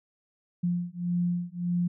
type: beating tone pair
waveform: sine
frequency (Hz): 174.61 / 176.31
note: F3 / F3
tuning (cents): 0 / +17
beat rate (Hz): 1.7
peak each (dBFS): -29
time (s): 0.63-1.88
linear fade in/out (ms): 10
effects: none